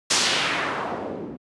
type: noise with low-pass filter sweep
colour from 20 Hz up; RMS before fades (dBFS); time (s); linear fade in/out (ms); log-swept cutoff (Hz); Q
white; -25; 0.1-1.37; 10; 7000 to 250; 1.3
effects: high-pass 150 Hz 12 dB/octave + resampled to 24000 Hz